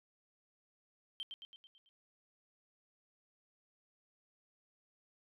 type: tone with echo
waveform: sine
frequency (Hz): 3136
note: G7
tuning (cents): 0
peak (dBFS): -38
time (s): 1.2-1.23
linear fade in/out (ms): 0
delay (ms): 110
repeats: 6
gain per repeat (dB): -5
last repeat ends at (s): 1.89
effects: tanh soft clip ceiling -35 dBFS